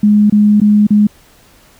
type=tone with dropouts; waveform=sine; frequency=208.7 Hz; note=G#3; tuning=9 cents sharp; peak=-5 dBFS; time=0.03-1.07 s; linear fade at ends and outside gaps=5 ms; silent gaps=0.299-0.323 / 0.602-0.615 / 0.869-0.905 s; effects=pink hiss -46 dBFS RMS until 1.79 s